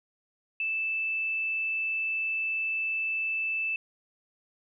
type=tone; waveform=sine; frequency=2637 Hz; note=E7; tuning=in tune; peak=-27 dBFS; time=0.6-3.76 s; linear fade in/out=2 ms; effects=none